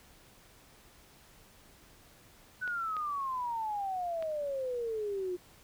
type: exponential sweep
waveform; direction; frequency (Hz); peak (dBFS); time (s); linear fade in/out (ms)
sine; down; 1512 to 352.8; -32; 2.61-5.37; 20
type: clicks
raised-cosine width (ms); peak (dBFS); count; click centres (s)
0.3; -29; 3; 2.677 / 2.967 / 4.225
effects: pink hiss -59 dBFS RMS until 5.63 s